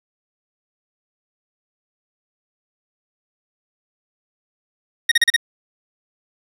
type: tone bursts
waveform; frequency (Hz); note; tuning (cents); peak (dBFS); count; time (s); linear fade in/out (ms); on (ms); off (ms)
25% pulse; 1866; A#6; +1; -7; 5; 5.09-5.364; 5; 26; 36
effects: low-pass 10000 Hz 12 dB/octave + 7-bit